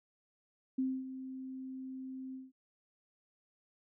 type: tone with ADSR envelope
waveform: sine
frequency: 261.6 Hz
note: C4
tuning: in tune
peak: -29 dBFS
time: 0.78-2.52 s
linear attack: 8 ms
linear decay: 250 ms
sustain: -12 dB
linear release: 180 ms
effects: none